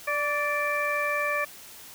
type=harmonic tone with a mistuned harmonic; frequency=587.3 Hz; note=D5; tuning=in tune; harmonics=1 / 2 / 3 / 4; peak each=-30 / -30 / -30 / -30 dBFS; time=0.07-1.45 s; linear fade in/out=10 ms; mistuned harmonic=2; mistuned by=-27 cents; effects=white hiss -46 dBFS RMS until 1.94 s